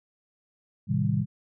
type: chord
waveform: sine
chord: A half-diminished seventh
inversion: none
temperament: just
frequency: 110 / 132 / 158.4 / 198 Hz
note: A2 / C3 / Eb3 / G3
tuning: 0 / +16 / +31 / +18 cents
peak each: -28 dBFS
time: 0.87-1.26 s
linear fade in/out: 50 ms
effects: none